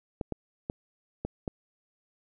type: clicks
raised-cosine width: 2 ms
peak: -18 dBFS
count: 5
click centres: 0.212 / 0.323 / 0.699 / 1.25 / 1.478 s
effects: none